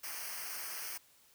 white noise with comb filter, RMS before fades -42 dBFS, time 0.03-0.98 s, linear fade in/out 10 ms, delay 0.27 ms, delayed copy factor -0.85, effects white hiss -65 dBFS RMS until 1.34 s

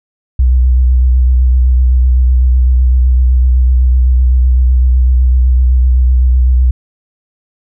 sine tone with vibrato, 62.8 Hz, B1, 30 cents sharp, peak -5 dBFS, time 0.39-6.71 s, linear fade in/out 5 ms, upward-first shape sine, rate 7.9 Hz, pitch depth 33 cents each way, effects none

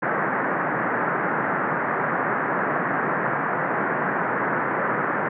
white band-pass noise, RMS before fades -24 dBFS, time 0.02-5.29 s, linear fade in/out 10 ms, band 130 to 1800 Hz, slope 48 dB/octave, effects none

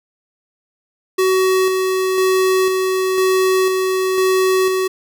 square tone with tremolo, 375.7 Hz, F#4, 26 cents sharp, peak -13 dBFS, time 1.18-4.88 s, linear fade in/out 10 ms, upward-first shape square, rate 1 Hz, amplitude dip 30%, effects none

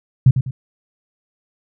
sine tone with echo, 129.3 Hz, C3, 20 cents flat, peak -5 dBFS, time 0.26-0.31 s, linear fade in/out 5 ms, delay 100 ms, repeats 2, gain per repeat -9 dB, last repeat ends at 0.51 s, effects none

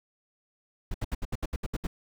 brown noise bursts, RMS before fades -30 dBFS, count 10, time 0.91-1.87 s, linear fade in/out 5 ms, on 33 ms, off 70 ms, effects none

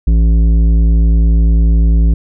triangle tone with tanh clipping, 55.7 Hz, A1, 22 cents sharp, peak -8 dBFS, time 0.07-2.14 s, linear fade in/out 5 ms, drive 15 dB, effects none

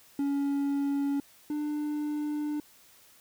triangle tone pair in turn, 281.2 / 297.9 Hz, C#4 / D4, +25 / +25 cents, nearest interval minor second, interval 100 cents, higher second, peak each -24 / -27 dBFS, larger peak first, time 0.19-1.2 / 1.5-2.6 s, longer second, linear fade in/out 2 ms, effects white hiss -58 dBFS RMS until 3.2 s

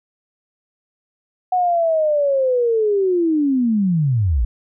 sine linear sweep, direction down, 740 to 50.2 Hz, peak -14 dBFS, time 1.52-4.45 s, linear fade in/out 5 ms, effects none

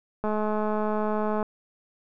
click train, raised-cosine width 1 ms, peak -15 dBFS, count 254, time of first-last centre 0.24-1.428 s, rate 213 Hz, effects none

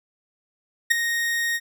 40% pulse tone with ADSR envelope, 1863 Hz, A#6, 2 cents flat, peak -11 dBFS, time 0.9-1.6 s, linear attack 15 ms, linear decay 8 ms, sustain -10 dB, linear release 45 ms, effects none

